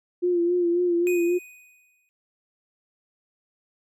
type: tone with vibrato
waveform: sine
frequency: 349.6 Hz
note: F4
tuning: 2 cents sharp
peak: -19 dBFS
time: 0.22-1.39 s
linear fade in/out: 20 ms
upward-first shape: sine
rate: 3.7 Hz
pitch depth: 42 cents each way
type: tone with exponential decay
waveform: square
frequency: 2489 Hz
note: D#7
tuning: in tune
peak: -29 dBFS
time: 1.07-2.09 s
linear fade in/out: 0 ms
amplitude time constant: 220 ms
effects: none